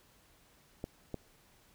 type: clicks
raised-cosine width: 2 ms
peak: -24 dBFS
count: 2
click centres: 0.841 / 1.143 s
effects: pink hiss -65 dBFS RMS until 1.74 s